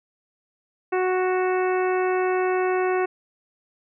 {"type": "harmonic tone with a mistuned harmonic", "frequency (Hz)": 369.2, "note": "F#4", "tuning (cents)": -4, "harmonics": [1, 2, 3, 4, 5, 6, 7], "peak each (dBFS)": [-21, -27, -31, -33, -35, -37, -38], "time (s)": [0.92, 3.06], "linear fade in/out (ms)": 10, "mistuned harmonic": 7, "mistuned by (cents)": 33, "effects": []}